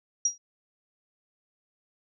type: tone with exponential decay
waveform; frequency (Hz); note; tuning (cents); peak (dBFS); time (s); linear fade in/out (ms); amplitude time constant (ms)
sine; 5720; F8; +41; -18; 0.25-0.38; 5; 27
effects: none